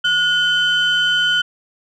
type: tone pair together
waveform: sine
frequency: 1450 / 3058 Hz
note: F#6 / G7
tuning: -35 / -44 cents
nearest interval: octave + minor second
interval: 1291 cents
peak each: -15 dBFS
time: 0.04-1.42 s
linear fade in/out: 10 ms
effects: tanh soft clip ceiling -9 dBFS